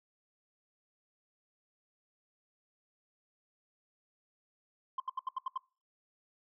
sine tone bursts, 1046.5 Hz, C6, in tune, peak -30 dBFS, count 7, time 4.98-5.577 s, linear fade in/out 5 ms, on 21 ms, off 75 ms, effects noise-tail reverb RT60 0.3 s tail -22 dB re dry + tanh soft clip ceiling -30 dBFS

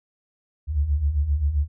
sine beating tone pair, 67.4 / 75 Hz, C#2 / D2, -48 / +37 cents, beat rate 7.6 Hz, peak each -26 / -20 dBFS, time 0.67-1.68 s, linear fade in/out 50 ms, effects none

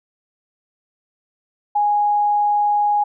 sine tone, 828 Hz, G#5, 5 cents flat, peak -14 dBFS, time 1.75-3.04 s, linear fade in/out 10 ms, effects none

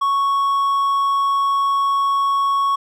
triangle tone with hard clipping, 1108.7 Hz, C#6, in tune, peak -16 dBFS, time 0.01-2.76 s, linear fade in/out 10 ms, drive 6 dB, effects none

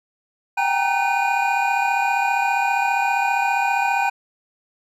triangle tone cluster, 770 / 805 / 933 / 1518 / 2448 Hz, G5 / G5 / A#5 / F#6 / D#7, -31 / +46 / +1 / +44 / -29 cents, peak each -23 / -20 / -22 / -25 / -23 dBFS, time 0.57-4.1 s, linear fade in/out 10 ms, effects none

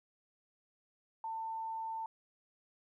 sine tone, 895 Hz, A5, 29 cents sharp, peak -37 dBFS, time 1.24-2.06 s, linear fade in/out 2 ms, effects 13-bit

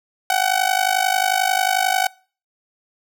sawtooth tone with amplitude modulation, 752 Hz, F#5, 28 cents sharp, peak -9 dBFS, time 0.3-2.07 s, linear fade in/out 2 ms, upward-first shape sine, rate 51.2 Hz, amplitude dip 85%, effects noise-tail reverb RT60 0.4 s tail -24 dB re dry

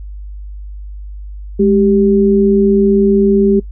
sine tone pair together, 207.7 / 392.1 Hz, G#3 / G4, 0 / 0 cents, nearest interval major seventh, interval 1100 cents, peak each -10 dBFS, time 1.59-3.6 s, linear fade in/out 10 ms, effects noise-tail reverb RT60 0.1 s tail -21 dB re dry + added 50 Hz sine -25 dBFS peak until 3.71 s

